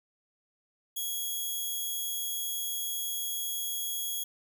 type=tone; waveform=5% pulse; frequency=3322 Hz; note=G#7; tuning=in tune; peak=-23 dBFS; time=0.96-4.24 s; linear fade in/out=10 ms; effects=none